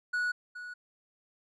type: tone with echo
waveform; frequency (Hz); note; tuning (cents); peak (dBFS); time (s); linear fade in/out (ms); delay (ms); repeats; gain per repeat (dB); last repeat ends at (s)
triangle; 1466; F#6; -16; -26; 0.13-0.32; 10; 420; 1; -12; 0.74
effects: resampled to 24000 Hz